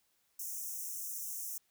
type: high-pass noise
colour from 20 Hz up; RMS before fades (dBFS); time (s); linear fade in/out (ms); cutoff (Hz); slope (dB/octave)
white; -41; 0.39-1.58; 5; 5600; 96
effects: white hiss -75 dBFS RMS until 1.7 s